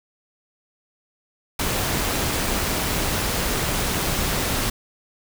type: noise with amplitude modulation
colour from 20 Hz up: pink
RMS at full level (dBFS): -22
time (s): 1.59-4.7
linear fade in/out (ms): 5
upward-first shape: sine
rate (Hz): 197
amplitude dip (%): 30
effects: none